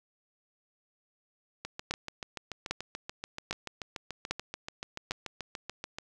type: two click trains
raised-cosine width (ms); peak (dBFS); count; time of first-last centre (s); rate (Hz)
0.2; -13 / -20; 5 / 31; 1.91-5.11 / 1.65-5.985; 1.25 / 6.92
effects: none